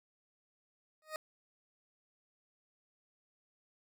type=tone with exponential growth; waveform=20% pulse; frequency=622.3 Hz; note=D#5; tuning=in tune; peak=-30 dBFS; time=1.02-1.16 s; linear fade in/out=1 ms; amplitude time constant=30 ms; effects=none